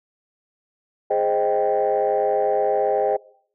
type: chord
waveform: sine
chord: Ab major seventh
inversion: none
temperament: equal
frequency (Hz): 415.3 / 523.3 / 622.3 / 784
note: Ab4 / C5 / Eb5 / G5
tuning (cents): 0 / 0 / 0 / 0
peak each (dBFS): -22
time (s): 1.1-3.17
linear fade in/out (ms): 10
effects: noise-tail reverb RT60 0.6 s tail -22 dB re dry + tanh soft clip ceiling -11 dBFS